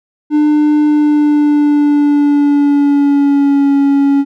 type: tone with pitch glide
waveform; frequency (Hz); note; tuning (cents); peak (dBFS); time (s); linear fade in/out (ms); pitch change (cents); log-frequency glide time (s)
triangle; 299.6 to 279.5; D4 to C#4; +35 to +14; -5; 0.3-4.25; 50; -121; 0.82-3.74
effects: none